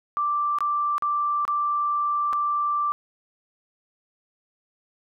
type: tone with dropouts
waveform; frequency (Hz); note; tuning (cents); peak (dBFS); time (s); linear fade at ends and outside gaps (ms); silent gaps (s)
sine; 1174.7; D6; 0; -21; 0.17-2.92; 0; 0.586-0.606 / 0.981-1.023 / 1.452-1.479 / 2.328-2.332
effects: none